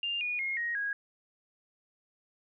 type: tone with pitch steps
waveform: sine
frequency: 2800 / 2452 / 2147 / 1879.6 / 1645.8 Hz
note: F7 / D#7 / C7 / A#6 / G#6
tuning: +4 / -26 / +44 / +14 / -16 cents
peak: -30 dBFS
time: 0.03-0.93 s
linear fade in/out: 2 ms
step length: 180 ms
effects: none